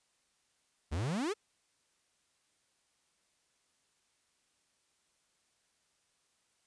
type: exponential sweep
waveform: 45% pulse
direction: up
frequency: 68.2 to 456.1 Hz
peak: -32 dBFS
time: 0.91-1.34 s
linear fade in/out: 20 ms
effects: white hiss -75 dBFS RMS until 6.66 s + resampled to 22050 Hz